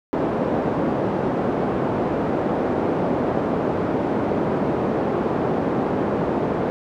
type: band-pass noise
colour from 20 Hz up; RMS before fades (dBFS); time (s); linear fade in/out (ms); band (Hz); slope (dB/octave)
pink; -22; 0.13-6.7; 0; 210 to 680; 12
effects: none